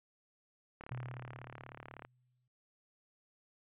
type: click train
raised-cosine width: 0.5 ms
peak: -32 dBFS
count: 46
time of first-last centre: 0.81-2.05 s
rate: 36.3 Hz
type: tone with exponential decay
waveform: sine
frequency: 124.7 Hz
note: B2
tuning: 17 cents sharp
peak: -38 dBFS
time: 0.91-2.48 s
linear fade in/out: 5 ms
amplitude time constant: 340 ms
effects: resampled to 8000 Hz